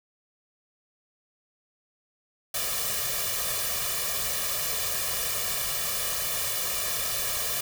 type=noise with comb filter; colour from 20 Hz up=white; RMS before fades=-29 dBFS; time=2.54-7.61 s; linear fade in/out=5 ms; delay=1.7 ms; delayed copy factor=+1; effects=none

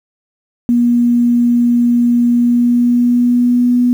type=tone with pitch glide; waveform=sine; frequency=239.7 to 245.3 Hz; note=A#3 to B3; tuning=+48 to -12 cents; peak=-8 dBFS; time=0.69-3.93 s; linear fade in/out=0 ms; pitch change=+40 cents; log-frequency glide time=2.28-3.82 s; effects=7-bit

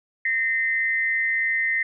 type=tone pair together; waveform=sine; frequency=1839 / 2062 Hz; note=A#6 / C7; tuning=-24 / -26 cents; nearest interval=major second; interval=198 cents; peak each=-23 dBFS; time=0.25-1.83 s; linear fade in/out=5 ms; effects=none

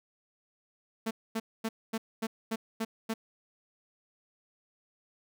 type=tone bursts; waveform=sawtooth; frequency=223.7 Hz; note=A3; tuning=29 cents sharp; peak=-26 dBFS; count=8; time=1.06-3.14 s; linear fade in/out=10 ms; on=50 ms; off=240 ms; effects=none

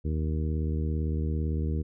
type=harmonic tone; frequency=77.78 Hz; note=D#2; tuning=in tune; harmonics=1 / 2 / 3 / 4 / 5 / 6; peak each=-27 / -33 / -37 / -39 / -41 / -43 dBFS; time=0.04-1.83 s; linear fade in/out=20 ms; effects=none

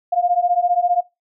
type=beating tone pair; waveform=sine; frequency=698.5 / 713.5 Hz; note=F5 / F5; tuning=0 / +37 cents; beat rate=15 Hz; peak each=-18 dBFS; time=0.12-1.01 s; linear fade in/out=10 ms; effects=noise-tail reverb RT60 0.2 s tail -19 dB re dry

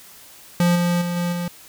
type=tone with level steps; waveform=square; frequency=174.61 Hz; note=F3; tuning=in tune; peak=-15 / -18 / -23 / -21 / -24 dBFS; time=0.6-1.48 s; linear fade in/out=2 ms; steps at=0.75 / 1.01 / 1.16 / 1.32 s; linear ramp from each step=10 ms; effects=white hiss -45 dBFS RMS until 1.68 s

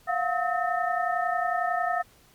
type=tone cluster; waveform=sine; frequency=694 / 725 / 1285 / 1812 Hz; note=F5 / F#5 / E6 / A#6; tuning=-11 / -35 / -45 / -50 cents; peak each=-28 / -28 / -30 / -32 dBFS; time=0.07-2.03 s; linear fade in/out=20 ms; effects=pink hiss -58 dBFS RMS until 2.34 s + MP3 96 kbps

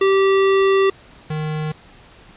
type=tone pair in turn; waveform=square; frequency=388.8 / 154.3 Hz; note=G4 / D#3; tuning=-14 / -14 cents; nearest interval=octave + major third; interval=1600 cents; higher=first; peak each=-13 / -22 dBFS; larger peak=first; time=0.01-0.9 / 1.3-1.72 s; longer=first; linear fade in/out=5 ms; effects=pink hiss -46 dBFS RMS until 2.36 s + resampled to 8000 Hz

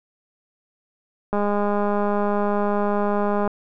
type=click train; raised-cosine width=1 ms; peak=-10 dBFS; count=441; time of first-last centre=1.33-3.476 s; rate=205 Hz; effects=none

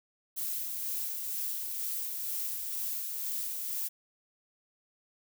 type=noise with tremolo; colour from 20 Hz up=violet; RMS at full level=-34 dBFS; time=0.36-3.89 s; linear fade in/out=20 ms; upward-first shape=sine; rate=2.1 Hz; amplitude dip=30%; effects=none

